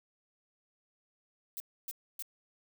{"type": "noise bursts", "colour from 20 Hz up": "violet", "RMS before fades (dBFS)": -40, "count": 3, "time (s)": [1.57, 2.223], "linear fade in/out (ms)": 0, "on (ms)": 31, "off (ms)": 280, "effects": []}